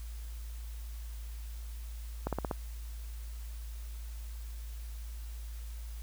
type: slowing click train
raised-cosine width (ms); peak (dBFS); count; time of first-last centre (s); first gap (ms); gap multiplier
1; -18; 5; 2.27-2.512; 57; 1.04
effects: added 56 Hz sine -39 dBFS peak until 6.02 s + white hiss -56 dBFS RMS until 6.02 s